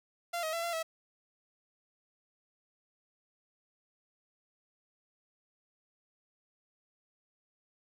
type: tone with pitch steps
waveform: sawtooth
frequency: 689 / 633 / 672 / 684 / 649 Hz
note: F5 / D#5 / E5 / F5 / E5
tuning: -24 / +30 / +33 / -36 / -27 cents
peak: -29 dBFS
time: 0.33-0.83 s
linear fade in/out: 10 ms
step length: 100 ms
effects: none